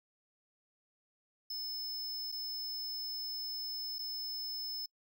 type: tone with dropouts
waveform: square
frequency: 5230 Hz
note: E8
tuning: 15 cents flat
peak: -38 dBFS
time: 1.5-4.86 s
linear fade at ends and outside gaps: 5 ms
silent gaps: 2.318-2.323 / 3.985-3.99 s
effects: noise-tail reverb RT60 0.1 s tail -25 dB re dry